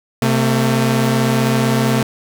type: tone pair together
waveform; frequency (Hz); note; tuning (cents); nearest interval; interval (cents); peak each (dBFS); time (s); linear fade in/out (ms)
sawtooth; 130 / 224.4; C3 / A3; -11 / +34; major sixth; 945; -12; 0.22-2.03; 2
effects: none